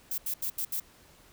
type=noise bursts at uneven times; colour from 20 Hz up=violet; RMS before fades=-32 dBFS; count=5; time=0.11-0.18 / 0.26-0.34 / 0.42-0.5 / 0.58-0.65 / 0.72-0.8 s; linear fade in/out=5 ms; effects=pink hiss -58 dBFS RMS until 1.32 s